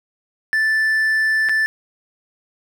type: tone with dropouts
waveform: triangle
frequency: 1760 Hz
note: A6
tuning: in tune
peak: -13 dBFS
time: 0.53-1.66 s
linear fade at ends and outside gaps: 0 ms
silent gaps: 1.488-1.494 s
effects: none